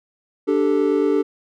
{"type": "chord", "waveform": "triangle", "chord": "D suspended fourth", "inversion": "none", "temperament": "just", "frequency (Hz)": [293.7, 391.6, 440.5], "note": ["D4", "G4", "A4"], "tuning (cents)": [0, -2, 2], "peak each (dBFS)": -18, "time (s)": [0.47, 1.23], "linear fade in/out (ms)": 20, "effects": []}